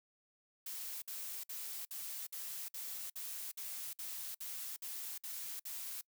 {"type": "noise bursts", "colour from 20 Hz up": "blue", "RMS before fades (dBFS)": -44, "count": 13, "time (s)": [0.66, 6.012], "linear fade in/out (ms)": 5, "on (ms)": 360, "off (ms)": 56, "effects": ["noise-tail reverb RT60 0.1 s tail -26 dB re dry"]}